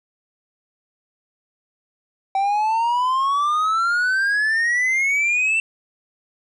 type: exponential sweep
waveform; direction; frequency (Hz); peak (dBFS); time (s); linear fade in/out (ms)
triangle; up; 770 to 2691; -15; 2.35-5.6; 2
effects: resampled to 24000 Hz